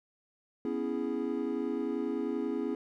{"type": "chord", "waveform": "triangle", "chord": "C# minor seventh", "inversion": "third", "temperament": "equal", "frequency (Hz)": [246.9, 277.2, 329.6, 415.3], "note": ["B3", "C#4", "E4", "G#4"], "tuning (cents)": [0, 0, 0, 0], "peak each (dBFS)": -34, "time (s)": [0.65, 2.75], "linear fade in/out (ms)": 2, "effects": []}